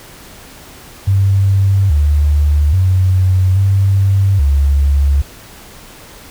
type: tone with pitch steps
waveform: sine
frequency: 97.8 / 73.9 / 93.1 / 97.7 / 70.3 Hz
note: G2 / D2 / F#2 / G2 / C#2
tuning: -4 / +11 / +11 / -5 / +25 cents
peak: -8 dBFS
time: 1.07-5.22 s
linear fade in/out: 10 ms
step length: 830 ms
effects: pink hiss -37 dBFS RMS until 6.3 s